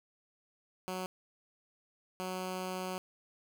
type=tone bursts at uneven times; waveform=10% pulse; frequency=185 Hz; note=F#3; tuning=in tune; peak=-28 dBFS; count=2; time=0.88-1.06 / 2.2-2.98 s; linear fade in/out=0 ms; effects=none